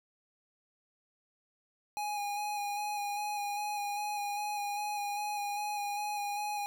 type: tone with vibrato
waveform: square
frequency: 825 Hz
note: G#5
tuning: 12 cents flat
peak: -34 dBFS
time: 1.97-6.66 s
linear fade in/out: 0 ms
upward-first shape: square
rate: 2.5 Hz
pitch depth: 17 cents each way
effects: none